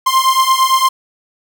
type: beating tone pair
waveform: 45% pulse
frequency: 1046.5 / 1055.3 Hz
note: C6 / C6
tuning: 0 / +14 cents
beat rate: 8.8 Hz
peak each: -13 / -13 dBFS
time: 0.06-0.89 s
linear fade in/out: 10 ms
effects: none